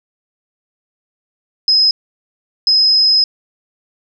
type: tone bursts at uneven times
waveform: sine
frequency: 5090 Hz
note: D#8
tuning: 39 cents sharp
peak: -8 dBFS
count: 2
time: 1.68-1.91 / 2.67-3.24 s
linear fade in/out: 2 ms
effects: none